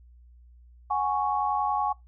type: chord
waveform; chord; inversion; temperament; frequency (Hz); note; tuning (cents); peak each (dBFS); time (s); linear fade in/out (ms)
sine; F# suspended second; none; equal; 740 / 830.6 / 1108.7; F#5 / G#5 / C#6; 0 / 0 / 0; -31 / -26 / -28; 0.9-1.93; 10
effects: noise-tail reverb RT60 0.2 s tail -24 dB re dry + added 60 Hz sine -50 dBFS peak until 2.07 s